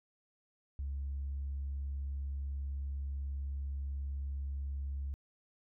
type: tone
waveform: sine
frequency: 69.3 Hz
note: C#2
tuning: in tune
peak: -34 dBFS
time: 0.79-5.14 s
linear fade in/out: 0 ms
effects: tanh soft clip ceiling -32 dBFS